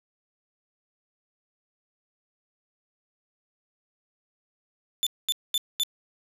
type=tone bursts; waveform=40% pulse; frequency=3520 Hz; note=A7; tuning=in tune; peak=-21 dBFS; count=4; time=5.03-5.834 s; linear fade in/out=0 ms; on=36 ms; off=220 ms; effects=none